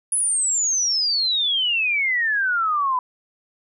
sine exponential sweep, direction down, 10470 to 990 Hz, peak -18 dBFS, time 0.12-2.99 s, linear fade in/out 2 ms, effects none

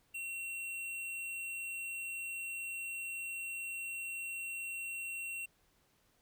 sine tone with hard clipping, 2729 Hz, F7, 41 cents flat, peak -40 dBFS, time 0.14-5.46 s, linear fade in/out 10 ms, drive 14 dB, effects pink hiss -72 dBFS RMS until 6.21 s

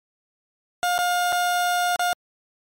30% pulse tone with dropouts, 711 Hz, F5, 31 cents sharp, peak -17 dBFS, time 0.83-2.13 s, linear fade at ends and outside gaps 0 ms, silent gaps 0.98-0.988 / 1.323-1.327 / 1.96-1.994 s, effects MP3 64 kbps

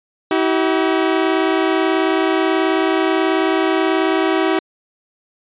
sawtooth tone pair together, 322.3 / 380.8 Hz, E4 / F#4, -39 / +50 cents, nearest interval minor third, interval 289 cents, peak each -13 dBFS, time 0.31-4.59 s, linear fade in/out 2 ms, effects resampled to 8000 Hz

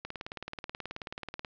click train, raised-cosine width 0.3 ms, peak -22 dBFS, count 27, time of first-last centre 0.05-1.448 s, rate 18.6 Hz, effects resampled to 16000 Hz + 8-bit

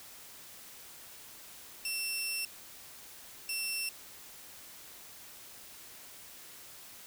15% pulse tone bursts at uneven times, 2700 Hz, E7, 41 cents sharp, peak -26 dBFS, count 2, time 1.85-2.45 / 3.49-3.89 s, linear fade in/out 2 ms, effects white hiss -51 dBFS RMS until 7.06 s

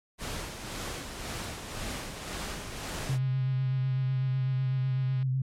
pink noise with tremolo, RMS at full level -35 dBFS, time 0.18-3.19 s, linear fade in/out 50 ms, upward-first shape sine, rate 1.9 Hz, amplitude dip 45%
click train, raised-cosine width 0.3 ms, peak -35 dBFS, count 633, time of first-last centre 2.16-5.228 s, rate 206 Hz
sine tone with vibrato, 130.81 Hz, C3, in tune, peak -25 dBFS, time 3.09-5.42 s, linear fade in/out 5 ms, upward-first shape sine, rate 8 Hz, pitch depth 33 cents each way
effects low-pass 10000 Hz 12 dB/octave + MP3 96 kbps

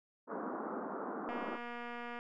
pink band-pass noise, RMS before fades -41 dBFS, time 0.27-1.59 s, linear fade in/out 50 ms, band 210 to 1400 Hz, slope 48 dB/octave
click train, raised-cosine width 0.5 ms, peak -30 dBFS, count 216, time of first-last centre 1.29-2.19 s, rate 239 Hz
effects none

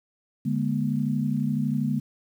sine tone cluster, 147.2 / 208.7 / 240.8 Hz, D3 / G#3 / B3, +4 / +9 / -44 cents, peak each -27 dBFS, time 0.45-2 s, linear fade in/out 10 ms, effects 9-bit

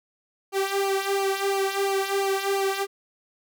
sawtooth tone with flanger, 392 Hz, G4, in tune, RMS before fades -25 dBFS, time 0.52-2.87 s, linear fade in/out 50 ms, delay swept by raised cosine 0.54 to 2.44 ms, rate 2.9 Hz, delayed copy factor -0.95, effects none

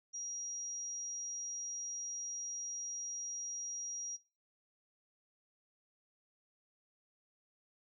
sine tone, 5720 Hz, F8, 41 cents sharp, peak -40 dBFS, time 0.13-4.17 s, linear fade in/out 20 ms, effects noise-tail reverb RT60 0.3 s tail -18 dB re dry

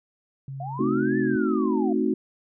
sine tone, 135.9 Hz, C#3, 34 cents flat, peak -32 dBFS, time 0.48-1.36 s, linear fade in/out 2 ms
sine linear two-way sweep, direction up then down, 670 to 1781 to 670 Hz, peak -32 dBFS, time 0.6-1.93 s, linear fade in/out 5 ms, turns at 1.18 s
sine chord, A diminished seventh, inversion none, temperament equal, 220 / 261.6 / 311.1 / 370 Hz, A3 / C4 / Eb4 / Gb4, 0 / 0 / 0 / 0 cents, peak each -26 dBFS, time 0.79-2.14 s, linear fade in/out 5 ms
effects none

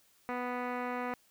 15% pulse tone with low-pass filter, 247.1 Hz, B3, 1 cent sharp, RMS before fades -36 dBFS, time 0.29-1.14 s, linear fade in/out 0 ms, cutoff 1700 Hz, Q 6.8, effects white hiss -67 dBFS RMS until 1.3 s

